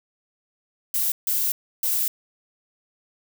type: noise bursts at uneven times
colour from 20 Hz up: violet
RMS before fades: -23 dBFS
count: 3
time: 0.94-1.12 / 1.27-1.52 / 1.83-2.08 s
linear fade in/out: 2 ms
effects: none